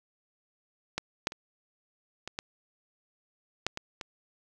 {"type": "clicks", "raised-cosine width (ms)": 0.2, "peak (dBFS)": [-13, -9, -24, -20, -16, -10, -18, -20], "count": 8, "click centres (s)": [0.98, 1.271, 1.321, 2.276, 2.389, 3.666, 3.774, 4.012], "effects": []}